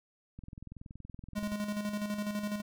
click train, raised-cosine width 5 ms, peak -33 dBFS, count 25, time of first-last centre 0.39-1.522 s, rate 21.2 Hz
square tone with tremolo, 207.7 Hz, G#3, in tune, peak -32 dBFS, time 1.35-2.62 s, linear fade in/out 20 ms, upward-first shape square, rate 12 Hz, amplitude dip 50%
effects none

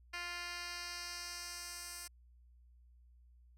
10% pulse tone with band-pass filter sweep, 349.7 Hz, F4, 2 cents sharp, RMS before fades -45 dBFS, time 0.13-2.08 s, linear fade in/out 10 ms, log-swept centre 3000 to 8800 Hz, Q 1.3, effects added 60 Hz sine -60 dBFS peak until 3.57 s

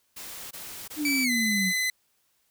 white noise bursts, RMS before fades -40 dBFS, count 3, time 0.16-1.25 s, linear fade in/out 10 ms, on 350 ms, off 20 ms
sine exponential sweep, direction down, 309.9 to 180 Hz, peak -26 dBFS, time 0.96-1.73 s, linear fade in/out 50 ms
sawtooth tone with pitch glide, 2308 to 2021 Hz, D7 to B6, -31 to +39 cents, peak -21 dBFS, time 1.05-1.9 s, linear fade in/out 2 ms, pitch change -230 cents, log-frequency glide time 1.23-1.31 s
effects white hiss -70 dBFS RMS until 2.5 s

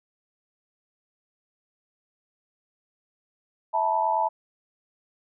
sine tone cluster, 653 / 880 / 969 Hz, E5 / A5 / B5, -17 / 0 / -33 cents, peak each -28 / -23 / -27 dBFS, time 3.73-4.29 s, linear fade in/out 20 ms, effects none

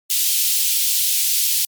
white high-pass noise, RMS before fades -18 dBFS, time 0.1-1.65 s, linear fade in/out 2 ms, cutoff 2900 Hz, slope 24 dB/octave, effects MP3 96 kbps

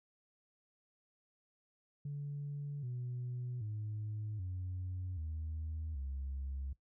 sine tone with pitch steps, 143.7 / 123.66 / 106.42 / 91.58 / 78.81 / 67.82 Hz, D3 / B2 / G#2 / F#2 / D#2 / C#2, -37 / +3 / +43 / -17 / +23 / -37 cents, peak -37 dBFS, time 2.05-6.73 s, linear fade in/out 5 ms, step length 780 ms, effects noise-tail reverb RT60 0.1 s tail -17 dB re dry + tanh soft clip ceiling -35 dBFS

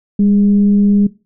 sine tone with frequency modulation, 202.3 Hz, G#3, 45 cents flat, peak -8 dBFS, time 0.19-1.07 s, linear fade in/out 5 ms, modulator 211 Hz, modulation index 0.24, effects noise-tail reverb RT60 0.3 s tail -20 dB re dry

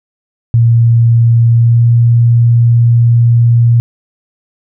sine tone with pitch glide, 116.54 to 117.89 Hz, A#2 to A#2, 0 to +20 cents, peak -4 dBFS, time 0.54-3.8 s, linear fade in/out 0 ms, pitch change +20 cents, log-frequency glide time 1.51-1.86 s, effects none

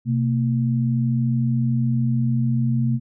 sine tone pair together, 128.19 / 228.4 Hz, C3 / A#3, -35 / -35 cents, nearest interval minor seventh, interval 1000 cents, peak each -19 / -22 dBFS, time 0.05-3 s, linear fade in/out 50 ms, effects none

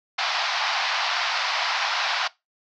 pink band-pass noise, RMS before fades -25 dBFS, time 0.18-2.28 s, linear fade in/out 10 ms, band 710 to 5300 Hz, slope 48 dB/octave, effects noise-tail reverb RT60 0.2 s tail -20 dB re dry

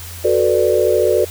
sine chord, B minor seventh, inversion second, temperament equal, 370 / 440 / 493.9 / 587.3 Hz, F#4 / A4 / B4 / D5, 0 / 0 / 0 / 0 cents, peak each -17 dBFS, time 0.24-1.25 s, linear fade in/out 10 ms, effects added 86 Hz sine -32 dBFS peak until 1.3 s + white hiss -34 dBFS RMS until 1.3 s

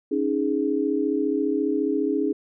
sine chord, C# suspended second, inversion none, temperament just, 277.2 / 311.8 / 415.8 Hz, C#4 / D#4 / G#4, 0 / +4 / +2 cents, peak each -25 dBFS, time 0.11-2.33 s, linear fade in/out 10 ms, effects none

